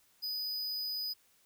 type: tone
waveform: square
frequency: 4978 Hz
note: D#8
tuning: in tune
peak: -35 dBFS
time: 0.22-1.14 s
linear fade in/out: 20 ms
effects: white hiss -68 dBFS RMS until 1.45 s